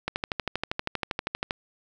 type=click train; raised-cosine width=0.3 ms; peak=-11 dBFS; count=19; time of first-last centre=0.08-1.509 s; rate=12.6 Hz; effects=none